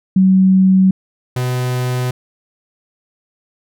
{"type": "tone pair in turn", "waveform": ["sine", "45% pulse"], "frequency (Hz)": [188.9, 125.75], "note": ["F#3", "B2"], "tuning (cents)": [36, 32], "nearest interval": "perfect fifth", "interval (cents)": 704, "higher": "first", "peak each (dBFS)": [-7, -16], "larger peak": "first", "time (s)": [[0.16, 0.91], [1.36, 2.11]], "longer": "neither", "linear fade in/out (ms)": 5, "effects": []}